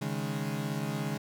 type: chord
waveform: 35% pulse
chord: C# suspended second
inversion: none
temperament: equal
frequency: 138.59 / 155.56 / 207.7 Hz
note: C#3 / D#3 / G#3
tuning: 0 / 0 / 0 cents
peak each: -34 dBFS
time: 0.01-1.18 s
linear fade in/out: 10 ms
effects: none